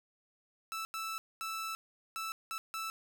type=tone bursts at uneven times; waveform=sawtooth; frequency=1318.5 Hz; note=E6; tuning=in tune; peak=-33 dBFS; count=6; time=0.72-0.85 / 0.94-1.18 / 1.41-1.75 / 2.16-2.32 / 2.51-2.58 / 2.74-2.9 s; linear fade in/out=0 ms; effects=none